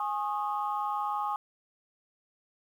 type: chord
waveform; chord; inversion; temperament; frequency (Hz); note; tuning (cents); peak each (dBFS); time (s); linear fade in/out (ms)
sine; Ab suspended fourth; none; equal with one note detuned; 830.6 / 1084.7 / 1244.5; Ab5 / Db6 / Eb6; 0 / -38 / 0; -31 / -34 / -34; 0-1.36; 2
effects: tanh soft clip ceiling -20 dBFS + 10-bit